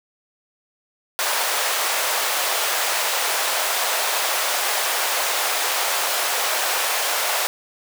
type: high-pass noise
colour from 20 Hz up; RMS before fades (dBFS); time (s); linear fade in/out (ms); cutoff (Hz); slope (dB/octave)
pink; -22; 1.19-7.47; 0; 570; 24
effects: none